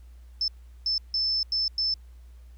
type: tone bursts at uneven times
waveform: sine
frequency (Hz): 5274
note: E8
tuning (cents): 0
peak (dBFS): -23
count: 5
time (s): 0.41-0.48 / 0.86-0.98 / 1.14-1.43 / 1.52-1.68 / 1.78-1.94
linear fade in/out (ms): 2
effects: added 60 Hz sine -45 dBFS peak until 2.57 s + pink hiss -66 dBFS RMS until 2.57 s